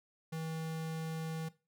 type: tone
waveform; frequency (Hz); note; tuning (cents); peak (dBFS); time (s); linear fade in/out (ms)
square; 160.8; E3; -43; -38; 0.32-1.49; 10
effects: noise-tail reverb RT60 0.3 s tail -18 dB re dry